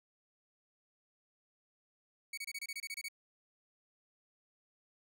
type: tone bursts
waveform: sawtooth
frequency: 2239 Hz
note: C#7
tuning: 17 cents sharp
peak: -36 dBFS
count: 11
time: 2.33-3.085 s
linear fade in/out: 5 ms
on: 45 ms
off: 26 ms
effects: none